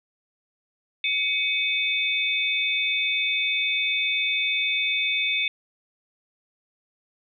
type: tone cluster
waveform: sine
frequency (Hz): 2243 / 2550 / 3557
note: C#7 / D#7 / A7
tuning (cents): +20 / +42 / +18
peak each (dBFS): -26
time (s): 1.04-5.48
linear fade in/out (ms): 2
effects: none